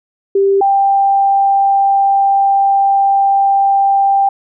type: tone pair in turn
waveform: sine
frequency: 393.4 / 789.5 Hz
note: G4 / G5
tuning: +6 / +12 cents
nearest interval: octave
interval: 1206 cents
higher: second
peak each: -8 dBFS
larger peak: neither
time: 0.35-0.61 / 0.61-4.29 s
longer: second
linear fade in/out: 5 ms
effects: none